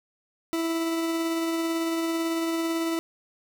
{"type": "tone with tremolo", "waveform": "40% pulse", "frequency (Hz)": 329.6, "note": "E4", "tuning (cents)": 0, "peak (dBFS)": -23, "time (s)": [0.53, 2.99], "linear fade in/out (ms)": 0, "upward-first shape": "triangle", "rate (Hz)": 18, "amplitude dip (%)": 25, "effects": []}